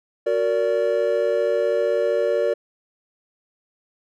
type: chord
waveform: triangle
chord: Gb augmented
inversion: none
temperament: just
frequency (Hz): 370 / 462.5 / 578.1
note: Gb4 / Bb4 / D5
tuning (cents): 0 / -14 / -27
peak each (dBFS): -24 / -20 / -19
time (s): 0.26-2.54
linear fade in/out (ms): 10
effects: none